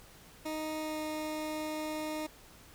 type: tone with pitch glide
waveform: 20% pulse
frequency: 311.1 to 308.6 Hz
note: D#4 to D#4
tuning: 0 to -14 cents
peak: -30 dBFS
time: 0.45-2.27 s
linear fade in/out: 10 ms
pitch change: -14 cents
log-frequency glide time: 0.8-0.99 s
effects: pink hiss -56 dBFS RMS until 2.74 s